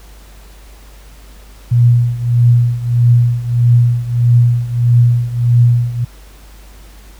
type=tone with tremolo; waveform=sine; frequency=120 Hz; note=B2; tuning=49 cents flat; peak=-4 dBFS; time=1.71-6.05 s; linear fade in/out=10 ms; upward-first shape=triangle; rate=1.6 Hz; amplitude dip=85%; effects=added 50 Hz sine -36 dBFS peak until 7.19 s + pink hiss -44 dBFS RMS until 7.19 s